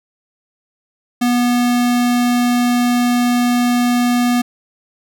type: tone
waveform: square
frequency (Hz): 243.5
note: B3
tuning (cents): -24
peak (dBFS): -13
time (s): 1.21-4.42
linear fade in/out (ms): 10
effects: none